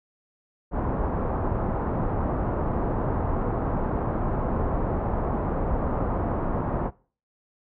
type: low-pass noise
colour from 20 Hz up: pink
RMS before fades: -26 dBFS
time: 0.71-6.91 s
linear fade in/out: 50 ms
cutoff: 1100 Hz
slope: 24 dB/octave
effects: noise-tail reverb RT60 0.4 s tail -21 dB re dry